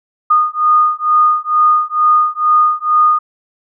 sine beating tone pair, 1227 / 1229.2 Hz, D#6 / D#6, -25 / -21 cents, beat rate 2.2 Hz, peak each -12 dBFS, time 0.3-3.19 s, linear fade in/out 10 ms, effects none

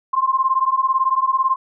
sine beating tone pair, 1046.5 / 1064.5 Hz, C6 / C6, 0 / +30 cents, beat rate 18 Hz, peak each -18 dBFS, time 0.13-1.56 s, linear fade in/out 10 ms, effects none

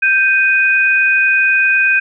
sine tone pair together, 1568 / 2487 Hz, G6 / D#7, 0 / -1 cents, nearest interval minor sixth, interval 799 cents, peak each -12 dBFS, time 0.02-2 s, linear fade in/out 10 ms, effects none

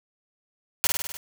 white noise with echo, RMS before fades -21 dBFS, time 0.84-0.87 s, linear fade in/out 0 ms, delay 50 ms, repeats 6, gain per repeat -3 dB, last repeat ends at 1.17 s, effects none

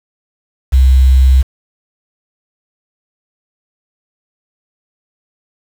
sine tone with quantisation, 65.41 Hz, C2, in tune, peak -4 dBFS, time 0.72-1.43 s, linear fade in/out 20 ms, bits 5, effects none

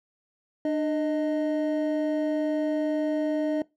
triangle tone pair together, 300 / 622.2 Hz, D4 / D#5, +37 / 0 cents, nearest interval octave + minor second, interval 1263 cents, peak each -23 / -26 dBFS, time 0.65-3.62 s, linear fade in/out 2 ms, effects noise-tail reverb RT60 0.2 s tail -21 dB re dry

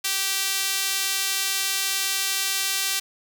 sawtooth tone with high-pass filter, 389 Hz, G4, 13 cents flat, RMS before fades -25 dBFS, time 0.04-3 s, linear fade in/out 10 ms, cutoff 3200 Hz, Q 0.67, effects none

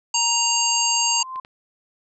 harmonic tone, 932.3 Hz, A#5, in tune, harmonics 1 / 3 / 5 / 7 / 8, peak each -24 / -24 / -24 / -24 / -24 dBFS, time 0.14-1.23 s, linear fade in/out 5 ms
sine tone with exponential growth, 1040 Hz, C6, 11 cents flat, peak -25 dBFS, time 0.8-1.4 s, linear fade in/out 5 ms, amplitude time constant 130 ms
clicks, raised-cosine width 0.3 ms, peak -28 dBFS, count 3, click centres 1.204 / 1.359 / 1.449 s
effects none

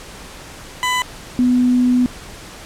20% pulse / sine tone pair in turn, 1000 / 248.6 Hz, B5 / B3, +21 / +12 cents, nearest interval 2 octaves, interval 2409 cents, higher first, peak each -11 dBFS, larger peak neither, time 0.83-1.02 / 1.39-2.06 s, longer second, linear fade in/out 0 ms, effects pink hiss -36 dBFS RMS until 2.65 s + low-pass 10000 Hz 12 dB/octave

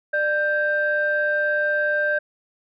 sine tone pair together, 596 / 1574.2 Hz, D5 / G6, +25 / +7 cents, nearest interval octave + perfect fourth, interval 1682 cents, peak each -22 / -20 dBFS, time 0.13-2.19 s, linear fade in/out 10 ms, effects tanh soft clip ceiling -11 dBFS

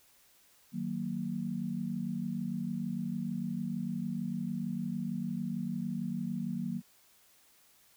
sine chord, D# minor, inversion none, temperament just, 155.56 / 186.68 / 233.3 Hz, D#3 / F#3 / A#3, 0 / +16 / +2 cents, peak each -40 / -36 / -36 dBFS, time 0.72-6.82 s, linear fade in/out 50 ms, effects white hiss -64 dBFS RMS until 7.96 s

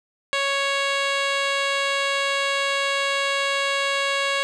10% pulse tone with low-pass filter, 554.4 Hz, C#5, in tune, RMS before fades -23 dBFS, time 0.33-4.43 s, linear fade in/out 0 ms, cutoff 5500 Hz, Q 1.4, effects none

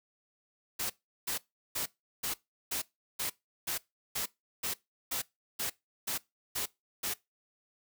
white noise bursts, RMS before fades -34 dBFS, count 14, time 0.79-7.14 s, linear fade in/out 10 ms, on 110 ms, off 370 ms, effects noise-tail reverb RT60 0.2 s tail -21 dB re dry

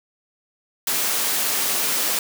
white high-pass noise, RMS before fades -22 dBFS, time 0.87-2.19 s, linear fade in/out 2 ms, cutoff 220 Hz, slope 12 dB/octave, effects none

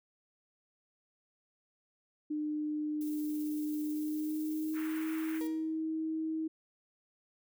sine tone with pitch glide, 302 to 317.9 Hz, D4 to D#4, +48 to +37 cents, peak -32 dBFS, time 2.3-6.48 s, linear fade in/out 10 ms, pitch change +89 cents, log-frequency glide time 3.82-5.14 s
violet noise with tremolo, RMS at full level -49 dBFS, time 3.01-5.47 s, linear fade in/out 0 ms, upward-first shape sine, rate 18 Hz, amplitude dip 25%
pink band-pass noise, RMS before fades -49 dBFS, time 4.73-5.42 s, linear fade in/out 50 ms, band 1200 to 2400 Hz, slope 24 dB/octave
35% pulse tone with exponential decay, 472.1 Hz, A#4, 22 cents sharp, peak -39 dBFS, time 5.41-5.82 s, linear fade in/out 0 ms, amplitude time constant 89 ms
effects none

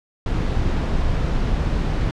brown noise with amplitude modulation, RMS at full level -19 dBFS, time 0.26-2.11 s, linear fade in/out 2 ms, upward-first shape sine, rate 215 Hz, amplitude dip 25%, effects low-pass 5000 Hz 12 dB/octave

